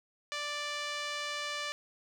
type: tone with band-pass filter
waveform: 5% pulse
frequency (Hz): 587.3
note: D5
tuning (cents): 0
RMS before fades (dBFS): -37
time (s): 0.32-1.72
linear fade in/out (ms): 0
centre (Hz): 1500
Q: 0.53
effects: none